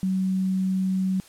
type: tone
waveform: sine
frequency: 188.4 Hz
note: F#3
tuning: 32 cents sharp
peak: -21 dBFS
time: 0.03-1.2 s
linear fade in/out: 0 ms
effects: white hiss -51 dBFS RMS until 1.28 s + low-pass 11000 Hz 12 dB/octave